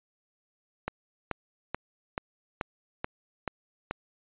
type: click train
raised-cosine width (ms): 0.5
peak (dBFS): -15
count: 8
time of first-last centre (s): 0.88-3.91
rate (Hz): 2.31
effects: resampled to 8000 Hz